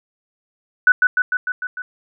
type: tone with echo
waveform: sine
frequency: 1490 Hz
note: F#6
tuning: 12 cents sharp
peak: -7 dBFS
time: 0.87-0.92 s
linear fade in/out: 2 ms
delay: 150 ms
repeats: 6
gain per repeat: -3 dB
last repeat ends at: 1.82 s
effects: none